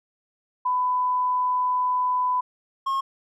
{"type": "tone pair in turn", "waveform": ["sine", "triangle"], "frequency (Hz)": [1000, 1080.6], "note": ["B5", "C#6"], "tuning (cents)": [21, -44], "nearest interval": "minor second", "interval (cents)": 135, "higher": "second", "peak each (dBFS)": -20, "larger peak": "neither", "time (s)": [[0.65, 2.41], [2.86, 3.01]], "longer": "first", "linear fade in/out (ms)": 10, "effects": []}